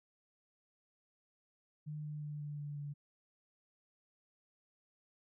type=tone with pitch steps; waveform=sine; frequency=151.1 / 149.8 / 148.5 / 147.22 / 145.95 / 144.69 Hz; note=D3 / D3 / D3 / D3 / D3 / D3; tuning=+50 / +35 / +20 / +5 / -10 / -25 cents; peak=-40 dBFS; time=1.86-2.94 s; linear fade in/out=20 ms; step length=180 ms; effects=none